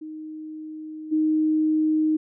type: tone with level steps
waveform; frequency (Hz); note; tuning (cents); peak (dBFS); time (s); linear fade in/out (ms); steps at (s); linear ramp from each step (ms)
sine; 311.1; D#4; 0; -33 / -18; 0.01-2.17; 10; 1.11; 20
effects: none